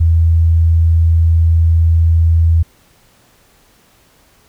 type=tone; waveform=sine; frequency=82.41 Hz; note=E2; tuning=in tune; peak=-7 dBFS; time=0-2.63 s; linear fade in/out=10 ms; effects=pink hiss -51 dBFS RMS until 4.48 s